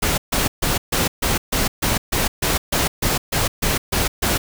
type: noise bursts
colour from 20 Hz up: pink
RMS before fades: -19 dBFS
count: 15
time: 0.02-4.38 s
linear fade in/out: 10 ms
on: 160 ms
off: 140 ms
effects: none